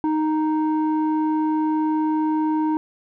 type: tone with low-pass filter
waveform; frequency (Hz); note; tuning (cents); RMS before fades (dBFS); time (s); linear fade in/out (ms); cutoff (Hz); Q
square; 310.8; D#4; -2; -21; 0.04-2.77; 0; 740; 6.8
effects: none